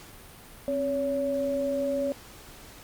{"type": "tone pair together", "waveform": "sine", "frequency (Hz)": [265.8, 563.2], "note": ["C4", "C#5"], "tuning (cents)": [27, 27], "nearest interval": "octave + minor second", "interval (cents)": 1300, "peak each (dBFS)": [-31, -26], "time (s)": [0.68, 2.12], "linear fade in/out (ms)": 0, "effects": ["pink hiss -48 dBFS RMS until 2.83 s", "Opus 48 kbps"]}